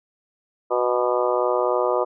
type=harmonic tone with a mistuned harmonic; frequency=123.47 Hz; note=B2; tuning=in tune; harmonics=3 / 4 / 5 / 6 / 7 / 8 / 9 / 10; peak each=-25 / -23 / -24 / -31 / -31 / -28 / -33 / -29 dBFS; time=0.7-2.05 s; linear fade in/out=20 ms; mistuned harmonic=10; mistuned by=-27 cents; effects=none